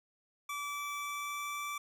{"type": "tone with pitch glide", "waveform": "25% pulse", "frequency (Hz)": [1157, 1164.4], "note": ["D6", "D6"], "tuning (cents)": [-26, -15], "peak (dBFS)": -33, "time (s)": [0.49, 1.78], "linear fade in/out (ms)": 5, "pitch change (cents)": 11, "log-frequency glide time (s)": [0.94, 1.6], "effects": []}